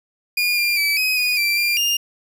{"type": "tone with pitch steps", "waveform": "30% pulse", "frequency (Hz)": [2429, 2394, 2305, 2523, 2471, 2350, 2388, 2814], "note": ["D#7", "D7", "D7", "D#7", "D#7", "D7", "D7", "F7"], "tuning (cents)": [-42, 33, -33, 23, -13, 1, 28, 12], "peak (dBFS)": -14, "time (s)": [0.37, 1.97], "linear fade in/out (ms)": 5, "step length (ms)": 200, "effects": []}